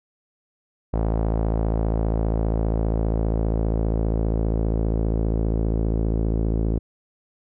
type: tone with low-pass filter sweep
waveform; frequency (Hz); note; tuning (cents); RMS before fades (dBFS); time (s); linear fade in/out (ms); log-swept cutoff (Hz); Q
sawtooth; 55; A1; 0; -22; 0.93-6.79; 10; 720 to 400; 1.4
effects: none